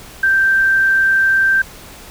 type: tone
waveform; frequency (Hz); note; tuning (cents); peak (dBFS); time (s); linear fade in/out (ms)
sine; 1568; G6; 0; -10; 0.23-1.62; 5
effects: pink hiss -37 dBFS RMS until 2.1 s